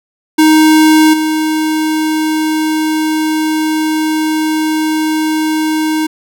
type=tone with level steps; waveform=square; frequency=312.3 Hz; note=D#4; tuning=7 cents sharp; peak=-5 / -12 dBFS; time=0.38-6.07 s; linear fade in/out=10 ms; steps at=1.13 s; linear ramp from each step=10 ms; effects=none